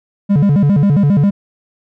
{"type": "tone with vibrato", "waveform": "triangle", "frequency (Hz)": 170, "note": "F3", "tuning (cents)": -46, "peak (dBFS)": -6, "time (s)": [0.29, 1.31], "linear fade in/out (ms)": 20, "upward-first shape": "square", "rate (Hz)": 7.4, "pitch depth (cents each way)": 290, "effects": []}